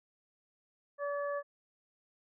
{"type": "harmonic tone", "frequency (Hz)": 573, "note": "D5", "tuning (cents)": -43, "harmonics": [1, 2, 3], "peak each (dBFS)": [-34, -40, -44], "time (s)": [0.98, 1.43], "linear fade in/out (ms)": 50, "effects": []}